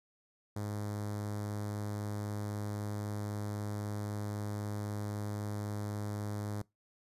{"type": "tone with notch filter", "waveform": "sawtooth", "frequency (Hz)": 103.83, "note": "G#2", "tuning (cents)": 0, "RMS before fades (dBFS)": -38, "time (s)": [0.56, 6.62], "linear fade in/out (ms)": 5, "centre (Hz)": 2700, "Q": 0.77, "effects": ["noise-tail reverb RT60 0.2 s tail -23 dB re dry", "resampled to 32000 Hz"]}